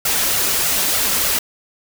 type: noise with flanger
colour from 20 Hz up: white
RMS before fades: -18 dBFS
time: 0.05-1.39 s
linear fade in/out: 5 ms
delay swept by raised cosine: 1.4 to 5.3 ms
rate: 3.3 Hz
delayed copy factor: +0.6
effects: none